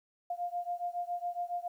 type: beating tone pair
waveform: sine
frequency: 700 / 707.2 Hz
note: F5 / F5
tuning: +4 / +22 cents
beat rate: 7.2 Hz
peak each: -36 / -37 dBFS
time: 0.3-1.68 s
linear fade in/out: 5 ms
effects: 11-bit

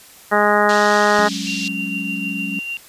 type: harmonic tone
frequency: 207.7 Hz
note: G#3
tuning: in tune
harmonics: 1 / 2 / 3 / 4 / 5 / 6 / 7 / 8 / 9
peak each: -23 / -20 / -19 / -19 / -23 / -20 / -22 / -24 / -22 dBFS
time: 0.31-1.29 s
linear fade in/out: 20 ms
type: band-pass noise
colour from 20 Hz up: pink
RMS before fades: -29 dBFS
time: 0.69-1.68 s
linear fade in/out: 2 ms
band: 3100 to 6200 Hz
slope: 24 dB/octave
type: chord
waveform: sine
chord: F# suspended second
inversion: none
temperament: just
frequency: 185 / 208.1 / 277.5 Hz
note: F#3 / G#3 / C#4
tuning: 0 / +4 / +2 cents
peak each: -28 dBFS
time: 1.19-2.59 s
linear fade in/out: 0 ms
type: tone with tremolo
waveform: sine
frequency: 2767 Hz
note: F7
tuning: 17 cents flat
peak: -22 dBFS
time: 1.47-2.77 s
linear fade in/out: 0 ms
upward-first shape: triangle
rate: 6.6 Hz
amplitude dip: 45%
effects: white hiss -44 dBFS RMS until 2.88 s + resampled to 32000 Hz

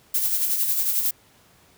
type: noise with tremolo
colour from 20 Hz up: violet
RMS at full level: -21 dBFS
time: 0.14-1.11 s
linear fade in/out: 5 ms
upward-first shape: sine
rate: 11 Hz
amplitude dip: 45%
effects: pink hiss -56 dBFS RMS until 1.77 s + high-pass 60 Hz 12 dB/octave

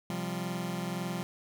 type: chord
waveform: sawtooth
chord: C suspended fourth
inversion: none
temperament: just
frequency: 130.81 / 174.42 / 196.22 Hz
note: C3 / F3 / G3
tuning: 0 / -2 / +2 cents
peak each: -37 / -31 / -33 dBFS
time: 0.1-1.23 s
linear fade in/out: 0 ms
effects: none

